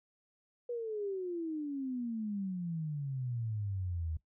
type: exponential sweep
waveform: sine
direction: down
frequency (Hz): 488.7 to 77.4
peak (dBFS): -34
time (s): 0.69-4.17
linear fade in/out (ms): 5
effects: noise-tail reverb RT60 0.1 s tail -17 dB re dry